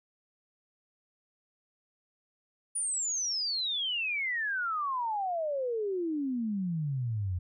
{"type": "exponential sweep", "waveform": "sine", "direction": "down", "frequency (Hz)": [9730, 85.8], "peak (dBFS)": -29, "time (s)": [2.75, 7.39], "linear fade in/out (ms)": 10, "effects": []}